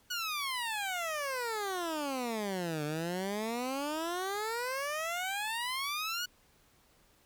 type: exponential two-way sweep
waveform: 15% pulse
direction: down then up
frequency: 1480 to 146.83 to 1480 Hz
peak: -27 dBFS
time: 0.1-6.26 s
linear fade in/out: 10 ms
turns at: 2.84 s
effects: pink hiss -66 dBFS RMS until 7.25 s